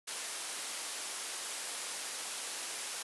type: low-pass noise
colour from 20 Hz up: white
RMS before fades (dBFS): -41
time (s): 0.07-3.03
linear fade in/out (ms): 10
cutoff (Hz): 11000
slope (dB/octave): 96
effects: high-pass 400 Hz 12 dB/octave